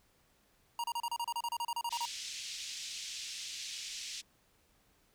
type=tone bursts; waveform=square; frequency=943 Hz; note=A#5; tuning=20 cents sharp; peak=-34 dBFS; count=16; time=0.79-2.054 s; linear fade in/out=2 ms; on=49 ms; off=32 ms
type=band-pass noise; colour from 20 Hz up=white; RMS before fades=-43 dBFS; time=1.9-4.22 s; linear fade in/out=20 ms; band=2500 to 6600 Hz; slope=24 dB/octave
effects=pink hiss -70 dBFS RMS until 5.14 s

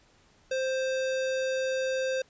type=tone with sample-and-hold; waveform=sine; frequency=523.3 Hz; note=C5; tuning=in tune; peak=-26 dBFS; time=0.51-2.22 s; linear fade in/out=5 ms; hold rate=2100 Hz; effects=pink hiss -62 dBFS RMS until 2.29 s + resampled to 16000 Hz

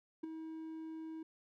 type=tone with ADSR envelope; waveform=triangle; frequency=320 Hz; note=D#4; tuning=49 cents sharp; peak=-33 dBFS; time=0.23-1.23 s; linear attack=10 ms; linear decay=8 ms; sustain=-8 dB; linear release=5 ms; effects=none

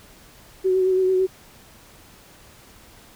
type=tone with vibrato; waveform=sine; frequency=374.1 Hz; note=F#4; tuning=19 cents sharp; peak=-16 dBFS; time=0.64-1.27 s; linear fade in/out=20 ms; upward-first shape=sine; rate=9 Hz; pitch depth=24 cents each way; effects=pink hiss -49 dBFS RMS until 3.15 s

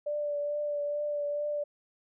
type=tone with vibrato; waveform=sine; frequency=586 Hz; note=D5; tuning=4 cents flat; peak=-29 dBFS; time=0.06-1.64 s; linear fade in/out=10 ms; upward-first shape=triangle; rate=2.3 Hz; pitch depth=22 cents each way; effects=none

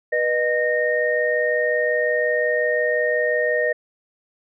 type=tone cluster; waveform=sine; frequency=487.4 / 613 / 1847 Hz; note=B4 / D#5 / A#6; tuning=-23 / -26 / -16 cents; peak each=-22 dBFS; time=0.12-3.73 s; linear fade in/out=10 ms; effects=none

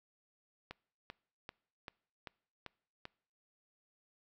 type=click train; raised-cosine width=0.3 ms; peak=-28 dBFS; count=7; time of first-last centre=0.71-3.054 s; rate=2.56 Hz; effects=noise-tail reverb RT60 0.6 s tail -25 dB re dry

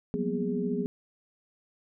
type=tone cluster; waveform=sine; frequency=178.6 / 193.6 / 235.5 / 249.3 / 412.1 Hz; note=F3 / G3 / A#3 / B3 / G#4; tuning=+39 / -21 / +18 / +16 / -13 cents; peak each=-34 / -35 / -34 / -33 / -32 dBFS; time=0.14-0.86 s; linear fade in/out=0 ms; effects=none

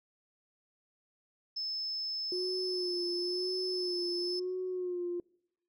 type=tone; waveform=sine; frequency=5240 Hz; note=E8; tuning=11 cents flat; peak=-33 dBFS; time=1.56-4.4 s; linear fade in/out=10 ms
type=tone with vibrato; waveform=sine; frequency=360 Hz; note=F#4; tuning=47 cents flat; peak=-32 dBFS; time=2.32-5.2 s; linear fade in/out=2 ms; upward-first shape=sine; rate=0.98 Hz; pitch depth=46 cents each way
effects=noise-tail reverb RT60 0.8 s tail -25 dB re dry + tanh soft clip ceiling -26 dBFS

